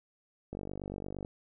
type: click train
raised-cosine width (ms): 2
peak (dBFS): -26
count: 36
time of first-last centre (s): 0.53-1.249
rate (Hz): 48.7
effects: none